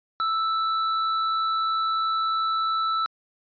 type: tone with tanh clipping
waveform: sine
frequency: 1318.5 Hz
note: E6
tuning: in tune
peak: -24 dBFS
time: 0.2-3.06 s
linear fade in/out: 0 ms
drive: 14 dB
effects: resampled to 11025 Hz